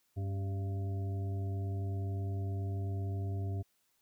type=harmonic tone with a mistuned harmonic; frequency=98 Hz; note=G2; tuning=in tune; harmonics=1 / 2 / 3 / 4 / 6 / 7; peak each=-33 / -50 / -48 / -48 / -60 / -51 dBFS; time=0.16-3.63 s; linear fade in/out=20 ms; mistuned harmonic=3; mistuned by=-63 cents; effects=white hiss -75 dBFS RMS until 4.01 s